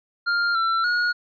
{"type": "tone with pitch steps", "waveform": "square", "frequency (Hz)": [1401, 1350, 1444], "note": ["F6", "E6", "F#6"], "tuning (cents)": [5, 41, -43], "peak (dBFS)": -20, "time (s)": [0.26, 1.13], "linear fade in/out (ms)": 20, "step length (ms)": 290, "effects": ["resampled to 11025 Hz"]}